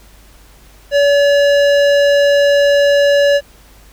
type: tone with hard clipping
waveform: sine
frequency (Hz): 570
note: C#5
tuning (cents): +48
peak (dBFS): -10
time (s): 0.91-3.41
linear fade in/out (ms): 50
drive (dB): 15
effects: added 50 Hz sine -43 dBFS peak until 3.92 s + pink hiss -46 dBFS RMS until 3.92 s